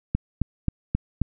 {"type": "click train", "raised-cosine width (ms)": 5, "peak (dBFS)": -9, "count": 5, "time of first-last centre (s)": [0.15, 1.217], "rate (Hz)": 3.75, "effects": []}